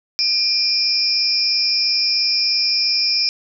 sine tone cluster, 2407 / 4983 / 5260 / 5490 Hz, D7 / D#8 / E8 / F8, +42 / +2 / -5 / -31 cents, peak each -27 / -19 / -19 / -23 dBFS, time 0.19-3.29 s, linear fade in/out 0 ms, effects none

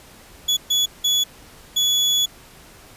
35% pulse tone bursts at uneven times, 3400 Hz, G#7, 40 cents sharp, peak -14 dBFS, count 4, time 0.48-0.57 / 0.7-0.86 / 1.04-1.24 / 1.76-2.26 s, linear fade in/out 10 ms, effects pink hiss -46 dBFS RMS until 2.96 s + resampled to 32000 Hz

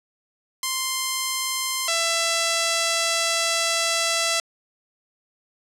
5% pulse tone pair in turn, 1046.5 / 667.5 Hz, C6 / E5, 0 / +22 cents, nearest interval minor sixth, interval 778 cents, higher first, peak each -11 / -9 dBFS, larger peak second, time 0.63-1.88 / 1.88-4.4 s, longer second, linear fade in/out 2 ms, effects low-pass 12000 Hz 12 dB/octave

